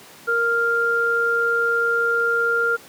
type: tone pair together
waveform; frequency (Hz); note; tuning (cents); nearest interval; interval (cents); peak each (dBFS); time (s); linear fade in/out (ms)
sine; 466.2 / 1396.9; A#4 / F6; 0 / 0; octave + perfect fifth; 1900; -23 / -18; 0.27-2.77; 20
effects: pink hiss -44 dBFS RMS until 2.88 s + high-pass 200 Hz 12 dB/octave